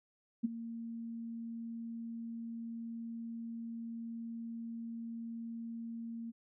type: tone with ADSR envelope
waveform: sine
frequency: 230.2 Hz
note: A#3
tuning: 22 cents flat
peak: -26 dBFS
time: 0.43-6.32 s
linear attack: 19 ms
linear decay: 17 ms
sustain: -14 dB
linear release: 26 ms
effects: none